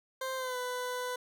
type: tone with pitch glide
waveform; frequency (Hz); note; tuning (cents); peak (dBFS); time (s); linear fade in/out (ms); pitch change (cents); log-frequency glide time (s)
20% pulse; 523.3 to 498.5; C5 to B4; 0 to +16; -29; 0.21-1.16; 5; -84; 0.36-0.57
effects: none